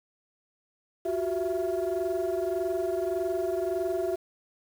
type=tone cluster; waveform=sine; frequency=358.3 / 380 / 665 Hz; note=F4 / F#4 / E5; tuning=+44 / +46 / +15 cents; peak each=-29 dBFS; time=1.05-4.16 s; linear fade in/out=10 ms; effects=tanh soft clip ceiling -22 dBFS + 8-bit